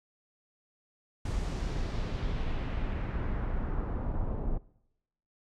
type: noise with low-pass filter sweep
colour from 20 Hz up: brown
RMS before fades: -32 dBFS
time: 1.25-4.58 s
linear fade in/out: 5 ms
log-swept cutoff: 8300 to 710 Hz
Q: 1.3
effects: noise-tail reverb RT60 0.8 s tail -21 dB re dry